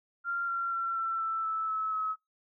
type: tone with pitch steps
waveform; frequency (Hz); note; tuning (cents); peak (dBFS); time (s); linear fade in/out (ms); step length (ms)
sine; 1387 / 1371.9 / 1356.9 / 1342.1 / 1327.4 / 1312.9 / 1298.6 / 1284.4; F6 / F6 / E6 / E6 / E6 / E6 / E6 / E6; -12 / -31 / +50 / +31 / +12 / -7 / -26 / -45; -29; 0.24-2.16; 50; 240
effects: noise-tail reverb RT60 0.2 s tail -26 dB re dry